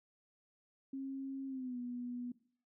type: tone with pitch glide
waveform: sine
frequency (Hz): 270 to 244.7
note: C#4 to B3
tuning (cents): -45 to -16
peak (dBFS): -39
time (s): 0.93-2.32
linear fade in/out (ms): 5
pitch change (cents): -171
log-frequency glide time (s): 1.47-1.78
effects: noise-tail reverb RT60 0.5 s tail -18 dB re dry